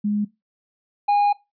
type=tone pair in turn; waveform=sine / triangle; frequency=207.7 / 818.9 Hz; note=G#3 / G#5; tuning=0 / -25 cents; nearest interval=2 octaves; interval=2375 cents; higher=second; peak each=-19 / -13 dBFS; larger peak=second; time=0.04-0.25 / 1.08-1.33 s; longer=second; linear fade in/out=10 ms; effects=noise-tail reverb RT60 0.2 s tail -19 dB re dry + resampled to 11025 Hz